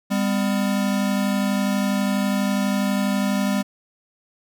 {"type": "tone pair together", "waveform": "square", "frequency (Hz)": [199.9, 252.1], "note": ["G3", "B3"], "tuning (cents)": [34, 36], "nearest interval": "major third", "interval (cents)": 402, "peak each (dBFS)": [-21, -26], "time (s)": [0.1, 3.63], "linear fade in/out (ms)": 20, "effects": []}